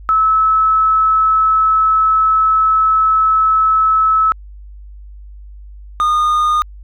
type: tone pair in turn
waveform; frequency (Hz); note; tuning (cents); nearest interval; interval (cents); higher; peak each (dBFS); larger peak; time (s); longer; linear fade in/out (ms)
sine / triangle; 1300 / 1224.6; E6 / D#6; -24 / -28; minor second; 104; first; -9; neither; 0.09-4.32 / 6-6.62; first; 0
effects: added 50 Hz sine -32 dBFS peak until 6.83 s